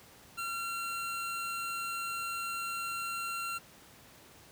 25% pulse tone, 1370 Hz, F6, 34 cents flat, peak -31 dBFS, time 0.37-3.59 s, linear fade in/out 20 ms, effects pink hiss -56 dBFS RMS until 4.51 s + high-pass 80 Hz 12 dB/octave

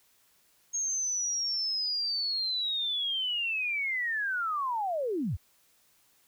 sine linear sweep, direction down, 6550 to 59.8 Hz, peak -28 dBFS, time 0.73-5.37 s, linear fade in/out 20 ms, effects white hiss -66 dBFS RMS until 6.27 s

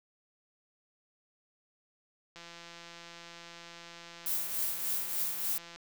click train, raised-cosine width 0.2 ms, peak -31 dBFS, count 579, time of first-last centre 2.36-5.76 s, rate 170 Hz
violet noise with tremolo, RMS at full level -31 dBFS, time 4.26-5.58 s, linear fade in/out 2 ms, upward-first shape triangle, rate 3.4 Hz, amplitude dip 60%
effects none

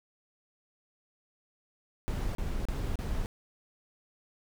brown noise bursts, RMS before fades -32 dBFS, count 4, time 2.08-3.259 s, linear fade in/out 0 ms, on 270 ms, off 33 ms, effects none

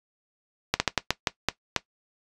slowing click train, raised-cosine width 0.2 ms, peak -3 dBFS, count 8, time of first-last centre 0.74-1.763 s, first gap 60 ms, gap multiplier 1.29, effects noise-tail reverb RT60 0.1 s tail -17 dB re dry + resampled to 24000 Hz

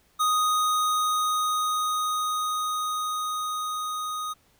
square tone with level ramp, 1244.5 Hz, D#6, in tune, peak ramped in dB -21 to -30 dBFS, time 0.19-4.34 s, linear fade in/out 20 ms, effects pink hiss -63 dBFS RMS until 4.59 s

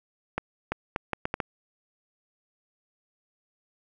accelerating click train, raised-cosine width 0.5 ms, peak -12 dBFS, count 7, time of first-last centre 0.38-1.402 s, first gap 340 ms, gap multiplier 0.71, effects none

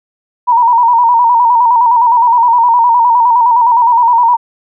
sine tone with vibrato, 949 Hz, A#5, 31 cents sharp, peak -5 dBFS, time 0.47-4.37 s, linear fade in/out 20 ms, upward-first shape square, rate 9.7 Hz, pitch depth 56 cents each way, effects none

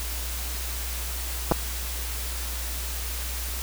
clicks, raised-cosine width 1 ms, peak -6 dBFS, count 2, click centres 1.514 / 1.52 s, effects added 60 Hz sine -31 dBFS peak until 3.62 s + white hiss -34 dBFS RMS until 3.62 s

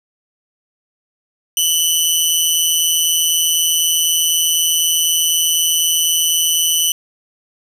15% pulse tone with amplitude modulation, 2992 Hz, F#7, 19 cents sharp, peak -3 dBFS, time 1.57-6.92 s, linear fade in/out 2 ms, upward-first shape sine, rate 164 Hz, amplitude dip 60%, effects none

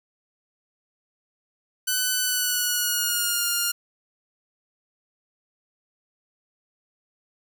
5% pulse tone with pitch glide, 1501 to 1408.6 Hz, F#6 to F6, +24 to +14 cents, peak -11 dBFS, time 1.87-3.72 s, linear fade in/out 10 ms, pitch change -110 cents, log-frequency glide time 2.21-3.44 s, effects none

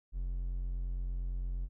triangle tone, 44.37 Hz, F1, 28 cents sharp, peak -31 dBFS, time 0.12-1.69 s, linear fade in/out 50 ms, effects none

